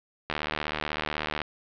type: click train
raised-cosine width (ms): 0.3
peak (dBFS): -12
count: 86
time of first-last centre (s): 0.3-1.417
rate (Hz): 76.1
effects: low-pass 4000 Hz 12 dB/octave